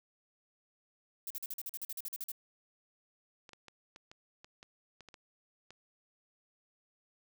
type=noise bursts; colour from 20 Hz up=violet; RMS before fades=-40 dBFS; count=14; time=1.27-2.318 s; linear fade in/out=2 ms; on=34 ms; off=44 ms
type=clicks; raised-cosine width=0.2 ms; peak=-34 dBFS; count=11; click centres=3.492 / 3.533 / 3.683 / 3.961 / 4.115 / 4.445 / 4.629 / 5.007 / 5.087 / 5.142 / 5.706 s
effects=none